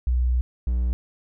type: tone pair in turn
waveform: sine / triangle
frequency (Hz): 61.74 / 60.71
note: B1 / B1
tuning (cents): 0 / -29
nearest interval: unison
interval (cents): 29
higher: first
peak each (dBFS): -18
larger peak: neither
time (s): 0.07-0.41 / 0.67-0.93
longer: first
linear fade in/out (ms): 0
effects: none